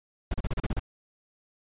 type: noise bursts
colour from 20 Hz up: brown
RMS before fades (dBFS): -27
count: 8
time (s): 0.31-0.796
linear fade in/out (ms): 5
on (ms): 31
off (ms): 34
effects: resampled to 8000 Hz